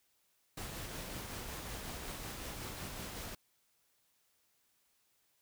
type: noise with tremolo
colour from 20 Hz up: pink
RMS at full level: -43 dBFS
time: 0.57-3.35 s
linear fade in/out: 5 ms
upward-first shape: sine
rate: 5.4 Hz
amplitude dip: 25%
effects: white hiss -75 dBFS RMS until 5.41 s